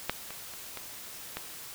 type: clicks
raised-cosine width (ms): 0.3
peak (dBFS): -11 / -25 / -29 / -22 / -18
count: 5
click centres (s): 0.096 / 0.306 / 0.537 / 0.773 / 1.37
effects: white hiss -44 dBFS RMS until 1.74 s